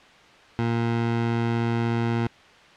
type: tone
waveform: 20% pulse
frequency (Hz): 116.54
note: A#2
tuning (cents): 0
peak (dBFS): -17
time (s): 0.59-2.27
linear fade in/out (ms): 0
effects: white hiss -50 dBFS RMS until 2.76 s + low-pass 3000 Hz 12 dB/octave